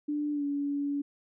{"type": "tone with pitch glide", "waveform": "sine", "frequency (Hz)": [295.3, 284.9], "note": ["D4", "C#4"], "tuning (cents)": [10, 48], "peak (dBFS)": -28, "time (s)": [0.08, 1.02], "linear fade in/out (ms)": 10, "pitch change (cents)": -62, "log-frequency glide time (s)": [0.32, 0.44], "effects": []}